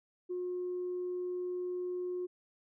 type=tone; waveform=sine; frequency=360 Hz; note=F#4; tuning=47 cents flat; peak=-33 dBFS; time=0.29-2.27 s; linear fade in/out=20 ms; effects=tanh soft clip ceiling -30 dBFS